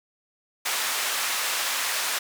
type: band-pass noise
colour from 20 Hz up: pink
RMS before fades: -27 dBFS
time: 0.65-2.19 s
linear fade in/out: 10 ms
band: 1100 to 15000 Hz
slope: 12 dB/octave
effects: none